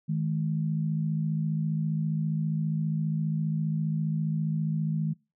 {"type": "tone pair together", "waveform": "sine", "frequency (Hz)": [157.71, 212.6], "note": ["D#3", "G#3"], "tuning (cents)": [24, 41], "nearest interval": "perfect fourth", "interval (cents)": 517, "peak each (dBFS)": [-26, -32], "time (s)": [0.08, 5.14], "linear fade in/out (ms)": 20, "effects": ["noise-tail reverb RT60 0.3 s tail -25 dB re dry"]}